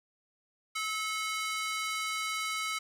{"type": "ring-modulated tone", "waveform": "sawtooth", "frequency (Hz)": 1738, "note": "A6", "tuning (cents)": -22, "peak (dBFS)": -25, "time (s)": [0.75, 2.79], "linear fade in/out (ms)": 10, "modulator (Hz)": 441, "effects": ["low-pass 11000 Hz 12 dB/octave", "10-bit"]}